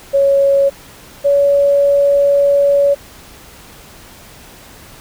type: tone pair in turn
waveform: sine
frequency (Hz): 554.4 / 565.1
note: C#5 / C#5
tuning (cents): 0 / +33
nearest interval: unison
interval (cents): 33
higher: second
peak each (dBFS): -8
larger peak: neither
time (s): 0.13-0.7 / 1.24-2.95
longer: second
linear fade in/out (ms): 20
effects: pink hiss -39 dBFS RMS until 5 s